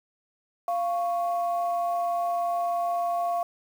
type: tone pair together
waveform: sine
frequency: 694.4 / 1108.7 Hz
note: F5 / C#6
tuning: -10 / 0 cents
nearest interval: minor sixth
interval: 810 cents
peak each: -24 / -32 dBFS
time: 0.68-3.43 s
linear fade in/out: 2 ms
effects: tanh soft clip ceiling -17 dBFS + 8-bit